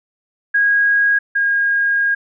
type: tone pair in turn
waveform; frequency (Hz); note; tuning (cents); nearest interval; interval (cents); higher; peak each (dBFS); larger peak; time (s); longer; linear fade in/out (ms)
sine; 1642 / 1627.8; G#6 / G#6; -20 / -35; unison; 15; first; -11 / -13; first; 0.54-1.19 / 1.35-2.15; second; 10
effects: none